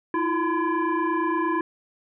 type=tone with frequency modulation; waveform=sine; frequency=349.8 Hz; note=F4; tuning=3 cents sharp; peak=-21 dBFS; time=0.14-1.61 s; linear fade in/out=2 ms; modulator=671 Hz; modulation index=1.6; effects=none